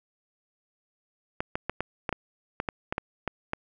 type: clicks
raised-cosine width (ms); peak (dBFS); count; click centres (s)
0.5; -13; 12; 1.405 / 1.555 / 1.696 / 1.806 / 2.092 / 2.127 / 2.601 / 2.688 / 2.925 / 2.981 / 3.277 / 3.534
effects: none